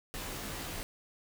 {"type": "noise with comb filter", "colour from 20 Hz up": "pink", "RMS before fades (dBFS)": -40, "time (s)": [0.14, 0.83], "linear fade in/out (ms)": 0, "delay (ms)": 17, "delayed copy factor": -0.9, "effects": []}